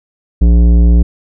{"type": "tone with tanh clipping", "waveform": "triangle", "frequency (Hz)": 58.3, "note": "A#1", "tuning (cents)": 1, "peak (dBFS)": -6, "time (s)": [0.41, 1.03], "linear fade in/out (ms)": 10, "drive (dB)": 17, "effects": []}